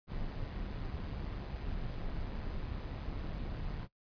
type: noise with amplitude modulation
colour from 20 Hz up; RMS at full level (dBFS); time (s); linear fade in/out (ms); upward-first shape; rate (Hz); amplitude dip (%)
brown; -37; 0.07-3.88; 50; sine; 145; 50
effects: noise-tail reverb RT60 0.1 s tail -18 dB re dry + resampled to 11025 Hz